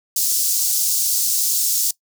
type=high-pass noise; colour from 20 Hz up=pink; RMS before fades=-19 dBFS; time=0.16-1.91 s; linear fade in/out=5 ms; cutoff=5400 Hz; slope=24 dB/octave; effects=noise-tail reverb RT60 0.1 s tail -20 dB re dry